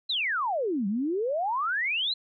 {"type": "exponential two-way sweep", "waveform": "sine", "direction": "down then up", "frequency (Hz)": [4183, 189.3, 4183], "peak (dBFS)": -25, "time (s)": [0.09, 2.14], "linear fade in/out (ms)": 10, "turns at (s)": 0.87, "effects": []}